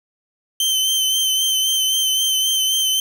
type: tone with vibrato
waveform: sawtooth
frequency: 3094 Hz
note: G7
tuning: 23 cents flat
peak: -13 dBFS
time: 0.6-3 s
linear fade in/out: 2 ms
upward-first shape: sine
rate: 3.8 Hz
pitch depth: 27 cents each way
effects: none